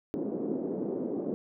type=band-pass noise; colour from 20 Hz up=white; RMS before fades=-33 dBFS; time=0.14-1.34 s; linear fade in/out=0 ms; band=210 to 410 Hz; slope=24 dB/octave; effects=none